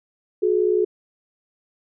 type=tone pair together; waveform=sine; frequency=364.6 / 424.2 Hz; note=F#4 / G#4; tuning=-25 / +37 cents; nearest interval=minor third; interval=262 cents; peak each=-19 dBFS; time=0.42-0.85 s; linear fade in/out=10 ms; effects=none